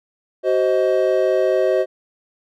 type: chord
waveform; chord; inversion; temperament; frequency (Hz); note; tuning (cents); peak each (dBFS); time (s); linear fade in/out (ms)
triangle; C diminished; second; just; 376.7 / 523.3 / 627.9; Gb4 / C5 / Eb5; +31 / 0 / +16; -17; 0.43-1.86; 50
effects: none